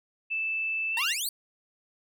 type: tone with pitch glide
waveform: sine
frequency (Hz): 2637 to 2781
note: E7 to F7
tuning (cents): 0 to -8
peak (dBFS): -27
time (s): 0.3-1.14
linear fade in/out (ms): 20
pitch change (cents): +92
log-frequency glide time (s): 0.91-1.02
type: exponential sweep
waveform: 15% pulse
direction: up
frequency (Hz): 880 to 4699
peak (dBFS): -22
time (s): 0.97-1.29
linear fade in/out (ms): 2
effects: none